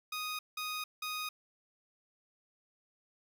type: tone bursts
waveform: 15% pulse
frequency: 1244.5 Hz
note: D#6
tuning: in tune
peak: -30 dBFS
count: 3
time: 0.12-1.29 s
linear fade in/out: 5 ms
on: 270 ms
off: 180 ms
effects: none